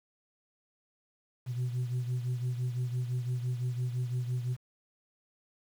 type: beating tone pair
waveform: sine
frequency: 123.47 / 129.37 Hz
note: B2 / C3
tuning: 0 / -19 cents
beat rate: 5.9 Hz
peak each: -29 / -35 dBFS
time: 1.46-4.57 s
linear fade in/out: 50 ms
effects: tanh soft clip ceiling -27 dBFS + 9-bit